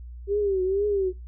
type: tone with vibrato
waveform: sine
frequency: 392 Hz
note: G4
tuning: in tune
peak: -21 dBFS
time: 0.27-1.13 s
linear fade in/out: 50 ms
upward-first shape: triangle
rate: 2.1 Hz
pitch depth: 120 cents each way
effects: noise-tail reverb RT60 0.2 s tail -24 dB re dry + added 60 Hz sine -37 dBFS peak until 1.27 s